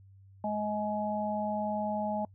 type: harmonic tone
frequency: 210.5 Hz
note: G#3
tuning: 24 cents sharp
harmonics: 1 / 3 / 4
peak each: -34 / -34 / -34 dBFS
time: 0.44-2.25 s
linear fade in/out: 2 ms
effects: noise-tail reverb RT60 0.1 s tail -25 dB re dry + added 97 Hz sine -53 dBFS peak until 2.34 s